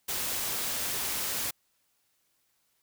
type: noise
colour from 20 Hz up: white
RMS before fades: -32 dBFS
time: 0.08-1.51 s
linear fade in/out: 10 ms
effects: white hiss -73 dBFS RMS until 2.82 s